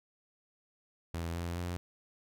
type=tone with pitch steps; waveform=sawtooth; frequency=83.9 / 85.81 / 87.77 Hz; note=E2 / F2 / F2; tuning=+31 / -30 / +9 cents; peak=-31 dBFS; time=1.14-1.77 s; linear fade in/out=0 ms; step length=210 ms; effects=none